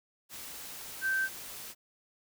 sine tone in noise, 1556 Hz, G6, 13 cents flat, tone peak -27 dBFS, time 1.01-1.29 s, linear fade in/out 50 ms, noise white, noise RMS -44 dBFS, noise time 0.29-1.75 s, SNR +14 dB, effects none

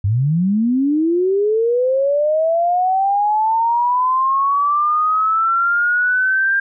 sine linear sweep, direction up, 92.5 to 1600 Hz, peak -13 dBFS, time 0.04-6.6 s, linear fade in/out 5 ms, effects none

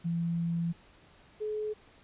sine tone pair in turn, 168.9 / 426.5 Hz, E3 / G#4, +42 / +46 cents, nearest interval octave + major third, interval 1604 cents, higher second, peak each -28 / -31 dBFS, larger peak first, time 0.04-0.73 / 1.4-1.74 s, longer first, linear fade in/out 20 ms, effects pink hiss -59 dBFS RMS until 2.03 s + resampled to 8000 Hz

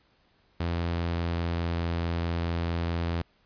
sawtooth tone with pitch glide, 85.1 to 84.61 Hz, F2 to E2, -44 to +46 cents, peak -23 dBFS, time 0.6-3.22 s, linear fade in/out 5 ms, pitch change -10 cents, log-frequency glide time 0.95-1.86 s, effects pink hiss -66 dBFS RMS until 3.45 s + resampled to 11025 Hz

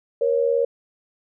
sine tone pair together, 473.3 / 551.8 Hz, A#4 / C#5, +26 / -8 cents, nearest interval minor third, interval 266 cents, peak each -19 / -21 dBFS, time 0.21-0.65 s, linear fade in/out 5 ms, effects none

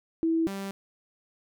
sine / sawtooth tone pair in turn, 326.9 / 196.12 Hz, E4 / G3, -14 / +1 cents, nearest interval major sixth, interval 885 cents, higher first, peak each -22 / -29 dBFS, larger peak first, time 0.23-0.47 / 0.47-0.71 s, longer neither, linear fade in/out 0 ms, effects none

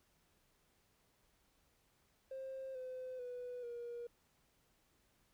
triangle tone with pitch steps, 530 / 511.4 / 493.4 / 476 Hz, C5 / C5 / B4 / A#4, +22 / -40 / -2 / +36 cents, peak -40 dBFS, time 2.31-4.07 s, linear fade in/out 5 ms, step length 440 ms, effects tanh soft clip ceiling -40 dBFS + pink hiss -75 dBFS RMS until 5.33 s

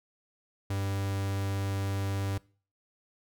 45% pulse tone, 98.3 Hz, G2, 5 cents sharp, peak -29 dBFS, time 0.7-2.38 s, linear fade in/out 5 ms, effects noise-tail reverb RT60 0.4 s tail -22 dB re dry

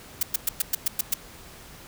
blue noise bursts, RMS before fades -22 dBFS, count 8, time 0.21-1.14 s, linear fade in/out 5 ms, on 20 ms, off 110 ms, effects pink hiss -46 dBFS RMS until 1.87 s

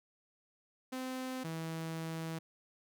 sawtooth tone pair in turn, 258 / 162.53 Hz, C4 / E3, -24 / -24 cents, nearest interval minor sixth, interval 800 cents, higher first, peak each -34 / -34 dBFS, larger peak neither, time 0.92-1.44 / 1.44-2.39 s, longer second, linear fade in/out 10 ms, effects none

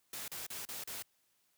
white noise bursts, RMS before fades -43 dBFS, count 5, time 0.13-1.024 s, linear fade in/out 2 ms, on 150 ms, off 36 ms, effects white hiss -75 dBFS RMS until 1.57 s + high-pass 60 Hz 12 dB/octave

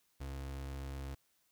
35% pulse tone, 68.1 Hz, C#2, 30 cents flat, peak -39 dBFS, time 0.2-1.15 s, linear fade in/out 10 ms, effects white hiss -75 dBFS RMS until 1.51 s

